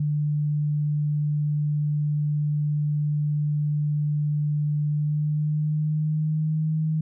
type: tone with pitch glide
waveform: sine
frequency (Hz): 148.6 to 156.89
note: D3 to D#3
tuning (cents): +21 to +15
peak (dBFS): -21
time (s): 0-7.01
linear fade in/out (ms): 5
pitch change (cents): +94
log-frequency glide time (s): 4.88-6.75
effects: none